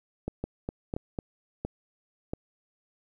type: two click trains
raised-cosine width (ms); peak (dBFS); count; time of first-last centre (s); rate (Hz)
2; -18 / -18; 4 / 4; 0.44-1.188 / 0.28-2.335; 4.01 / 1.46
effects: 10-bit